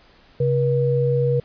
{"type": "tone pair together", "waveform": "sine", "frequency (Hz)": [134.8, 480.4], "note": ["C#3", "B4"], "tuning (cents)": [-48, -48], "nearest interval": "octave + minor seventh", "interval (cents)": 2200, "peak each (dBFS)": -19, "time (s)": [0.4, 1.4], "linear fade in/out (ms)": 5, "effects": ["pink hiss -53 dBFS RMS until 1.44 s", "resampled to 11025 Hz"]}